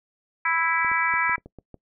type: harmonic tone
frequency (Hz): 329.6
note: E4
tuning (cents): 0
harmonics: 3 / 4 / 5 / 6 / 7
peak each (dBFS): -27 / -27 / -27 / -27 / -27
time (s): 0.45-1.36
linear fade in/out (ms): 5
type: clicks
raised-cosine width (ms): 2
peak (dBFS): -28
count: 8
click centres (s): 0.847 / 0.916 / 1.139 / 1.295 / 1.381 / 1.46 / 1.587 / 1.743
effects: noise-tail reverb RT60 0.1 s tail -22 dB re dry